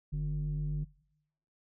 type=tone pair together; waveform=sine; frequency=47.38 / 150 Hz; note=F#1 / D3; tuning=+42 / +37 cents; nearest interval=octave + minor sixth; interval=1995 cents; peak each=-33 / -31 dBFS; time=0.12-0.85 s; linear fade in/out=20 ms; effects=noise-tail reverb RT60 0.8 s tail -23 dB re dry + tanh soft clip ceiling -27 dBFS